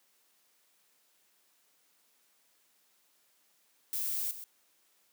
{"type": "noise with echo", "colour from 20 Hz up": "violet", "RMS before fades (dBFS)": -34, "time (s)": [3.93, 4.31], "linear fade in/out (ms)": 0, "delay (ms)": 130, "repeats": 1, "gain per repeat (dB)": -11, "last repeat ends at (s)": 4.44, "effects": ["white hiss -70 dBFS RMS until 5.12 s", "high-pass 200 Hz 12 dB/octave"]}